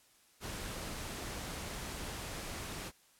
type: noise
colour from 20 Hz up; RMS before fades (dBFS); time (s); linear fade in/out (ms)
pink; -42; 0.4-2.92; 50
effects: white hiss -66 dBFS RMS until 3.19 s + low-pass 12000 Hz 12 dB/octave